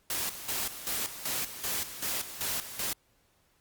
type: noise with tremolo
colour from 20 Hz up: white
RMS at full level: -32 dBFS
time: 0.1-2.93 s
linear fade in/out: 2 ms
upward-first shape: square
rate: 2.6 Hz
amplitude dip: 70%
effects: pink hiss -69 dBFS RMS until 3.6 s + Opus 48 kbps